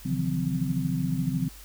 sine tone cluster, 134.3 / 155.4 / 167.6 / 181.4 / 257.7 Hz, C3 / D#3 / E3 / F#3 / C4, +46 / -2 / +29 / -34 / -26 cents, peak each -31 dBFS, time 0.05-1.49 s, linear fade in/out 10 ms, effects added 50 Hz sine -46 dBFS peak until 1.64 s + white hiss -49 dBFS RMS until 1.64 s

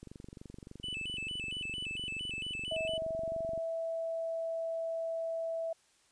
click train, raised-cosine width 3 ms, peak -34 dBFS, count 84, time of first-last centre 0.03-3.577 s, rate 23.4 Hz
triangle tone with vibrato, 2800 Hz, F7, 4 cents sharp, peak -35 dBFS, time 0.83-2.98 s, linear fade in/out 10 ms, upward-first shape square, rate 4.4 Hz, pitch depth 110 cents each way
sine tone with pitch glide, 643 to 657.6 Hz, E5 to E5, -43 to -4 cents, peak -33 dBFS, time 2.71-5.73 s, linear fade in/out 5 ms, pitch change +39 cents, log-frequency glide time 2.86-3.31 s
effects white hiss -68 dBFS RMS until 6.11 s + resampled to 22050 Hz

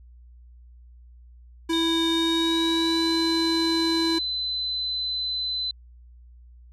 square tone, 329.6 Hz, E4, in tune, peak -23 dBFS, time 1.69-4.19 s, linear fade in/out 10 ms
sine tone with pitch glide, 3674 to 4030 Hz, A#7 to B7, -26 to +34 cents, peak -25 dBFS, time 1.73-5.71 s, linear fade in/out 2 ms, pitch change +160 cents, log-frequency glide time 2.1-3.14 s
effects added 60 Hz sine -46 dBFS peak until 6.72 s + low-pass 10000 Hz 12 dB/octave

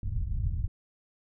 white low-pass noise, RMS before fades -30 dBFS, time 0.03-0.68 s, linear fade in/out 2 ms, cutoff 100 Hz, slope 24 dB/octave, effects none

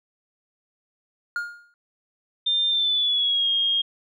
triangle tone with exponential decay, 1419 Hz, F6, 27 cents sharp, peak -20 dBFS, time 1.36-1.74 s, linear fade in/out 1 ms, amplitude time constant 81 ms
sine tone with pitch glide, 3600 to 3245 Hz, A7 to G#7, +39 to -41 cents, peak -19 dBFS, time 2.46-3.82 s, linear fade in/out 10 ms, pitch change -180 cents, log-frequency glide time 2.7-3.49 s
effects none

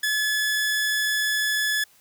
sawtooth tone, 1714 Hz, A6, 46 cents flat, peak -18 dBFS, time 0.03-1.84 s, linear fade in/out 5 ms, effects white hiss -57 dBFS RMS until 2 s

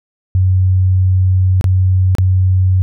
sine tone with dropouts, 93.1 Hz, F#2, 11 cents sharp, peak -8 dBFS, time 0.35-2.82 s, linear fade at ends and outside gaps 0 ms, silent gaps 1.611-1.642 / 2.151-2.184 s, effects none

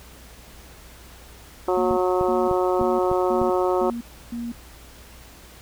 harmonic tone, 182.6 Hz, F#3, 23 cents flat, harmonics 2 / 3 / 4 / 5 / 6 / 7, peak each -21 / -25 / -27 / -29 / -31 / -32 dBFS, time 1.68-3.9 s, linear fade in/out 2 ms
sine tone bursts, 235.7 Hz, A#3, 19 cents sharp, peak -27 dBFS, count 6, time 1.77-4.52 s, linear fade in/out 5 ms, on 200 ms, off 310 ms
click train, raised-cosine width 5 ms, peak -18 dBFS, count 6, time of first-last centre 1.91-3.416 s, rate 3.32 Hz
effects added 60 Hz sine -47 dBFS peak until 5.61 s + pink hiss -47 dBFS RMS until 5.61 s

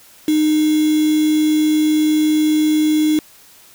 sine tone with quantisation, 307 Hz, D#4, 23 cents flat, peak -12 dBFS, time 0.28-3.19 s, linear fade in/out 2 ms, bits 4, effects white hiss -46 dBFS RMS until 3.74 s

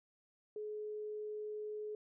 sine tone, 424.1 Hz, G#4, 36 cents sharp, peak -40 dBFS, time 0.56-1.95 s, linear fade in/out 2 ms, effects none

